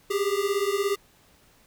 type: beating tone pair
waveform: square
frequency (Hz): 392 / 409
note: G4 / G#4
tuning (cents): 0 / -26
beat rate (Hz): 17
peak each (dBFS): -27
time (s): 0.1-0.96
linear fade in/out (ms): 10
effects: pink hiss -59 dBFS RMS until 1.66 s